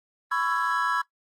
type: chord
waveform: triangle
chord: C# minor seventh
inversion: third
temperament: just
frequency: 997.9 / 1108.7 / 1330.5 / 1663.1 Hz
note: B5 / C#6 / E6 / G#6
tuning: +18 / 0 / +16 / +2 cents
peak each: -28 / -28 / -26 / -26 dBFS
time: 0.31-1.02 s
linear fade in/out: 10 ms
effects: noise-tail reverb RT60 0.1 s tail -18 dB re dry + Opus 24 kbps